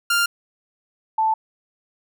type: tone pair in turn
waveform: sawtooth / sine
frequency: 1396.9 / 880 Hz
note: F6 / A5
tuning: 0 / 0 cents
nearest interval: minor sixth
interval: 800 cents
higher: first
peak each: -13 / -16 dBFS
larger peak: first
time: 0.1-0.26 / 1.18-1.34 s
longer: neither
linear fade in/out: 5 ms
effects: none